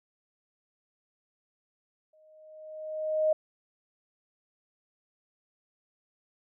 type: tone with exponential growth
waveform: sine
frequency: 622.3 Hz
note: D#5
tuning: in tune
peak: -20 dBFS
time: 2.13-3.33 s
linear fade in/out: 5 ms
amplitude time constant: 260 ms
effects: none